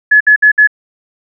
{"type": "tone bursts", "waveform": "sine", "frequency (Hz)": 1705, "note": "G#6", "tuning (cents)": 45, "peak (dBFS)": -3, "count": 4, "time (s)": [0.11, 0.674], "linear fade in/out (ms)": 10, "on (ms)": 96, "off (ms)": 60, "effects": []}